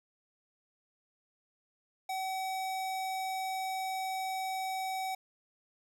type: tone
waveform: square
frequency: 759 Hz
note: F#5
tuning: 44 cents sharp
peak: -34 dBFS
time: 2.09-5.15 s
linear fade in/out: 5 ms
effects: none